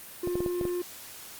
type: tone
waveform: triangle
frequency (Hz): 354.7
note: F4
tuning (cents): +27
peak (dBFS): -26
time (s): 0.23-0.82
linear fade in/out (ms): 5
type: clicks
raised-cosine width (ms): 2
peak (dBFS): -19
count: 6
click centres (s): 0.274 / 0.355 / 0.405 / 0.462 / 0.612 / 0.653
effects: white hiss -45 dBFS RMS until 1.39 s + Opus 32 kbps